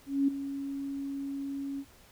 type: tone with ADSR envelope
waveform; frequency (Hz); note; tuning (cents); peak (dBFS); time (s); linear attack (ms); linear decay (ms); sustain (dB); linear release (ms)
sine; 277.1; C#4; -1; -21; 0.06-1.85; 220; 8; -12; 59
effects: pink hiss -58 dBFS RMS until 2.11 s